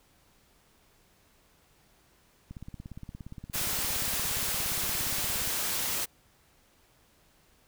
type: click train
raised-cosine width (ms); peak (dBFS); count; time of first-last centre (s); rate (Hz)
5; -29; 52; 2.51-5.475; 17.2
type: noise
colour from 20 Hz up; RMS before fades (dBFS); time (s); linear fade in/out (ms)
white; -31; 3.53-6.06; 20
effects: pink hiss -64 dBFS RMS until 7.67 s